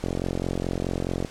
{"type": "click train", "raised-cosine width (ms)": 2, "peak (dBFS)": -13, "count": 55, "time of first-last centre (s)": [0.04, 1.248], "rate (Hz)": 44.7, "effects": ["pink hiss -44 dBFS RMS until 1.3 s", "low-pass 8000 Hz 12 dB/octave"]}